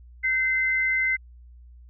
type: tone pair together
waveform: sine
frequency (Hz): 1545.5 / 2063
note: G6 / C7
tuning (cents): -25 / -25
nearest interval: perfect fourth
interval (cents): 500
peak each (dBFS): -30 / -21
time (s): 0.23-1.17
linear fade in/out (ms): 20
effects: added 60 Hz sine -45 dBFS peak until 1.89 s